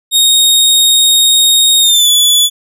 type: tone with pitch glide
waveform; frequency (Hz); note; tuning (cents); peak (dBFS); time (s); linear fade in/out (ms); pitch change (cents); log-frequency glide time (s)
sawtooth; 3729 to 3439; A#7 to A7; 0 to -40; -3; 0.11-2.5; 50; -140; 1.8-2.09
effects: none